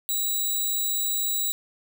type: tone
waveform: 5% pulse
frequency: 3894 Hz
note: B7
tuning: 25 cents flat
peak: -16 dBFS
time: 0.09-1.52 s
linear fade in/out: 0 ms
effects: none